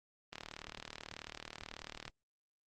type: click train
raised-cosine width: 0.2 ms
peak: -26 dBFS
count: 68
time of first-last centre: 0.33-2.079 s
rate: 38.3 Hz
effects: Opus 24 kbps